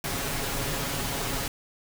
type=noise with comb filter; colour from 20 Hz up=pink; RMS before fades=-30 dBFS; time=0.04-1.48 s; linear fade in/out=2 ms; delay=7.2 ms; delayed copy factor=+0.6; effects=none